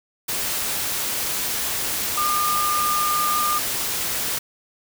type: tone in noise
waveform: sine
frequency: 1207 Hz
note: D6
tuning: 47 cents sharp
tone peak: -20 dBFS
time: 2.17-3.59 s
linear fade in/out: 10 ms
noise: white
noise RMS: -25 dBFS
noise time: 0.28-4.39 s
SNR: +2 dB
effects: none